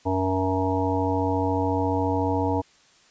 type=harmonic tone; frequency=94.1 Hz; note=F#2; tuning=30 cents sharp; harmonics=1 / 3 / 5 / 7 / 9 / 10; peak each=-27 / -26 / -28 / -31 / -30 / -30 dBFS; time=0.05-2.62 s; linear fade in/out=20 ms; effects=white hiss -57 dBFS RMS until 3.1 s + resampled to 16000 Hz